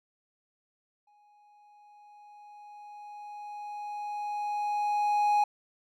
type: tone with exponential growth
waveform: triangle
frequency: 830.6 Hz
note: G#5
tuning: in tune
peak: -19 dBFS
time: 1.07-5.44 s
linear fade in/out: 5 ms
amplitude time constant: 950 ms
effects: none